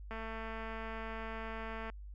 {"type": "click train", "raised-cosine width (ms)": 0.5, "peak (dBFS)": -29, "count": 400, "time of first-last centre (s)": [0.11, 1.899], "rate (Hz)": 223, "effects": ["added 50 Hz sine -45 dBFS peak until 2.14 s"]}